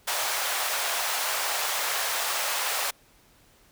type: high-pass noise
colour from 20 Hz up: pink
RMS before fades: -28 dBFS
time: 0.07-2.91 s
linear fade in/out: 10 ms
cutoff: 640 Hz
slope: 24 dB/octave
effects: pink hiss -59 dBFS RMS until 3.71 s